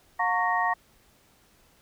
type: tone cluster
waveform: sine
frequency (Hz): 718 / 911 / 1111 / 1869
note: F5 / A#5 / C#6 / A#6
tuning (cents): +48 / -40 / +4 / +4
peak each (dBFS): -28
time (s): 0.19-0.74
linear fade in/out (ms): 10
effects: pink hiss -61 dBFS RMS until 1.81 s